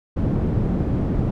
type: low-pass noise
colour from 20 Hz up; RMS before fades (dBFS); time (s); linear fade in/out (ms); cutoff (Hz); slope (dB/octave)
white; -21; 0.16-1.31; 10; 200; 12
effects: none